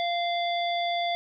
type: harmonic tone with a mistuned harmonic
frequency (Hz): 693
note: F5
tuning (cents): -14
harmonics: 1 / 3 / 5 / 7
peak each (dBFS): -26 / -34 / -33 / -43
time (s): 0-1.15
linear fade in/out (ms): 0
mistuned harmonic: 7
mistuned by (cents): -66
effects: 11-bit